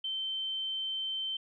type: tone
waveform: sine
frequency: 3100 Hz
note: G7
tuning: 20 cents flat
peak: -32 dBFS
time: 0.04-1.37 s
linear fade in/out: 5 ms
effects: none